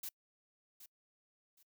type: noise with echo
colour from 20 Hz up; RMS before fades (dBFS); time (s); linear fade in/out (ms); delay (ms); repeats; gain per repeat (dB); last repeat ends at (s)
blue; -43; 0.03-0.09; 5; 770; 2; -12; 1.63
effects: noise-tail reverb RT60 0.1 s tail -26 dB re dry

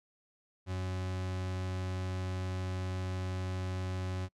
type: tone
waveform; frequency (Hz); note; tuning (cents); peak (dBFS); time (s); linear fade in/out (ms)
40% pulse; 92.6; F#2; +2; -33; 0.66-4.29; 50
effects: noise-tail reverb RT60 0.1 s tail -26 dB re dry + low-pass 7000 Hz 12 dB/octave

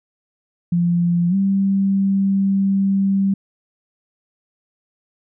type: tone with pitch glide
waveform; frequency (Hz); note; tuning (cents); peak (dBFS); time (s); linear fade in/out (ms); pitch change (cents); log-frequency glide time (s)
sine; 173.1 to 195.42; F3 to G3; -15 to -5; -14; 0.72-3.34; 5; +210; 1.29-1.35
effects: none

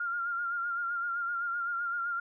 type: tone with vibrato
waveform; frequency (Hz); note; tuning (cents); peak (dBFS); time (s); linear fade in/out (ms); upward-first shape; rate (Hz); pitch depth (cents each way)
sine; 1396.9; F6; 0; -30; 0-2.2; 5; sine; 7.8; 39
effects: none

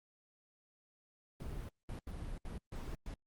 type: noise bursts at uneven times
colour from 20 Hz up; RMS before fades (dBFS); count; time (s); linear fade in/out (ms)
brown; -43; 6; 1.4-1.69 / 1.89-1.99 / 2.07-2.38 / 2.45-2.58 / 2.72-2.95 / 3.06-3.14; 2
effects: Opus 32 kbps

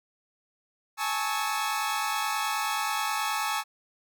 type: chord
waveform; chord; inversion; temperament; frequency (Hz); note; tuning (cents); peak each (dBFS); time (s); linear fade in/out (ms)
sawtooth; A major seventh; third; equal with one note detuned; 830.6 / 880 / 1108.7 / 1295.9; G#5 / A5 / C#6 / E6; 0 / 0 / 0 / -30; -29; 0.97-3.64; 50
effects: none

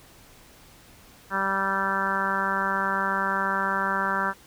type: harmonic tone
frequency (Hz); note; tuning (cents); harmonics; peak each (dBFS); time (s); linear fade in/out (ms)
194.4; G3; -14; 1 / 2 / 3 / 4 / 5 / 6 / 7 / 8 / 9; -34 / -37 / -36 / -36 / -29 / -32 / -29 / -29 / -34; 1.3-4.34; 50
effects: pink hiss -52 dBFS RMS until 4.46 s

